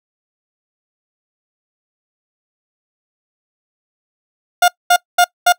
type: tone bursts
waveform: 30% pulse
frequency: 710 Hz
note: F5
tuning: 28 cents sharp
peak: -5 dBFS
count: 4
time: 4.62-5.524 s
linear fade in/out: 5 ms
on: 61 ms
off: 220 ms
effects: noise-tail reverb RT60 0.1 s tail -24 dB re dry